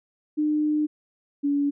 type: tone pair in turn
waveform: sine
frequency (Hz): 302.2 / 285.2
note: D4 / C#4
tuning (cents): +50 / +49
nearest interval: minor second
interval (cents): 101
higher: first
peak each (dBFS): -20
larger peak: neither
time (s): 0.37-0.87 / 1.43-1.71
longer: first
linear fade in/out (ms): 20
effects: none